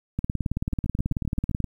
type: two click trains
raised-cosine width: 5 ms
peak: -17 / -13 dBFS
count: 8 / 27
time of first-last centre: 0.73-1.643 / 0.19-1.603 s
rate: 7.67 / 18.4 Hz
effects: 9-bit